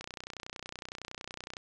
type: click train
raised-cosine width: 0.2 ms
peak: -23 dBFS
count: 49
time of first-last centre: 0.01-1.568 s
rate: 30.8 Hz
effects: resampled to 22050 Hz

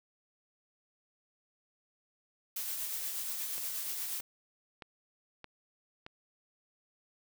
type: noise with tremolo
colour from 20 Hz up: blue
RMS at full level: -36 dBFS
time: 2.56-4.21 s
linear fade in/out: 5 ms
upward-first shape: triangle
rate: 8.4 Hz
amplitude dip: 35%
type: click train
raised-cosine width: 0.3 ms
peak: -29 dBFS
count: 5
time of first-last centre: 3.58-6.064 s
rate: 1.61 Hz
effects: none

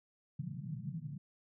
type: band-pass noise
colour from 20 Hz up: pink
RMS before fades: -42 dBFS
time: 0.39-1.18 s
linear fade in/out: 10 ms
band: 130 to 180 Hz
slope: 48 dB/octave
effects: none

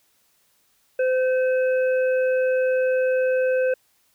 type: harmonic tone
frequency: 514 Hz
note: C5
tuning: 31 cents flat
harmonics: 1 / 3 / 5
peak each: -18 / -30 / -36 dBFS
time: 0.99-3.74 s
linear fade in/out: 5 ms
effects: white hiss -64 dBFS RMS until 4.14 s

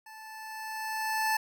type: tone with level ramp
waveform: 25% pulse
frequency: 876 Hz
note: A5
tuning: 8 cents flat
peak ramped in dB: -43 to -21 dBFS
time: 0.06-1.37 s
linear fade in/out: 5 ms
effects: none

